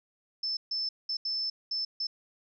sine tone bursts at uneven times, 5274 Hz, E8, in tune, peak -29 dBFS, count 6, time 0.43-0.57 / 0.71-0.89 / 1.09-1.17 / 1.25-1.5 / 1.71-1.85 / 2-2.07 s, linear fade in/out 5 ms, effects none

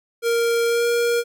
square tone with pitch glide, 466.2 to 472.4 Hz, A#4 to A#4, 0 to +23 cents, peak -18 dBFS, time 0.22-1.24 s, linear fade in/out 50 ms, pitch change +23 cents, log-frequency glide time 0.66-0.86 s, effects none

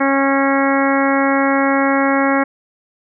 harmonic tone, 274 Hz, C#4, 20 cents flat, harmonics 1 / 2 / 3 / 4 / 5 / 6 / 7 / 8, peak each -16 / -19 / -21 / -22 / -23 / -24 / -24 / -25 dBFS, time 0-2.44 s, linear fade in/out 10 ms, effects none

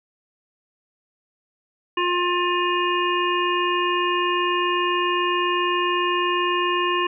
harmonic tone, 354.5 Hz, F4, 26 cents sharp, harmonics 1 / 3 / 5 / 7 / 8, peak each -24 / -22 / -29 / -30 / -28 dBFS, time 1.97-7.07 s, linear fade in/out 5 ms, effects none

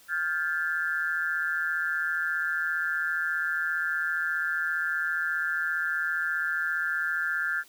sine tone cluster, 1398 / 1575 / 1730 Hz, F6 / G6 / A6, +1 / +8 / -30 cents, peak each -30 / -30 / -31 dBFS, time 0.08-7.64 s, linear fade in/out 50 ms, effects white hiss -56 dBFS RMS until 7.68 s

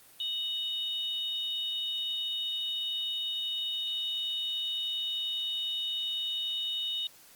sine tone pair together, 2960 / 3710 Hz, F#7 / A#7, 0 / -9 cents, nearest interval major third, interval 391 cents, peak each -35 / -32 dBFS, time 0.2-7.07 s, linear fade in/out 2 ms, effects white hiss -56 dBFS RMS until 7.35 s + Opus 32 kbps

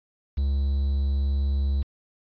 triangle tone with quantisation, 69.3 Hz, C#2, in tune, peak -19 dBFS, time 0.37-1.83 s, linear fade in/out 10 ms, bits 8, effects resampled to 11025 Hz

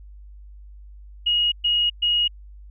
sine tone bursts, 2883 Hz, F#7, 46 cents flat, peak -17 dBFS, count 3, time 1.26-2.28 s, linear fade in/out 10 ms, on 260 ms, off 120 ms, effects added 50 Hz sine -40 dBFS peak until 2.7 s

